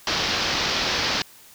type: low-pass noise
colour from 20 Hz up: white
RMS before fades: -24 dBFS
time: 0.07-1.22 s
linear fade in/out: 2 ms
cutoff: 5500 Hz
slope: 48 dB/octave
effects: white hiss -49 dBFS RMS until 1.54 s